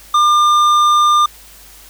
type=tone with tanh clipping; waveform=sine; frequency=1200 Hz; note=D6; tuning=37 cents sharp; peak=-10 dBFS; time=0.14-1.26 s; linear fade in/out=5 ms; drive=11 dB; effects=added 50 Hz sine -45 dBFS peak until 1.89 s + white hiss -41 dBFS RMS until 1.89 s